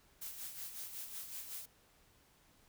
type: noise with tremolo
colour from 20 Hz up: blue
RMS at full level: -44 dBFS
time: 0.21-1.66 s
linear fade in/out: 10 ms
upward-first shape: sine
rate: 5.4 Hz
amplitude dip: 55%
effects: pink hiss -68 dBFS RMS until 2.68 s